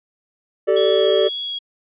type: chord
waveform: triangle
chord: G suspended second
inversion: none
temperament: equal with one note detuned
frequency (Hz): 384.8 / 440 / 587.3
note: G4 / A4 / D5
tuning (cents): -32 / 0 / 0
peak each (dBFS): -16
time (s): 0.67-1.29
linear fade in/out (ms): 20
type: tone with vibrato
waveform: sine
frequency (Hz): 3322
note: G#7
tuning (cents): 0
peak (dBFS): -23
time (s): 0.76-1.59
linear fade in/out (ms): 10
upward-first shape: sine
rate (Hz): 2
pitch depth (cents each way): 13
effects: resampled to 8000 Hz